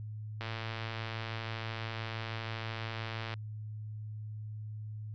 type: click train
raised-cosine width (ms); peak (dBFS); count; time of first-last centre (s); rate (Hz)
0.3; -23; 332; 0.41-3.339; 113
effects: added 107 Hz sine -39 dBFS peak until 5.14 s + resampled to 16000 Hz